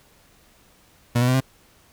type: tone with pitch steps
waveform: 30% pulse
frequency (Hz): 120 / 123.87 / 127.87 / 132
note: B2 / B2 / C3 / C3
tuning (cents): -49 / +6 / -39 / +16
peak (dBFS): -14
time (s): 1.15-1.406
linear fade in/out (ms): 10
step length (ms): 64
effects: pink hiss -56 dBFS RMS until 1.92 s